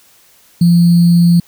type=tone with sample-and-hold; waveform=sine; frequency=172.1 Hz; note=F3; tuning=25 cents flat; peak=-5 dBFS; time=0.61-1.4 s; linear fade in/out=5 ms; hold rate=4410 Hz; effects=white hiss -48 dBFS RMS until 1.47 s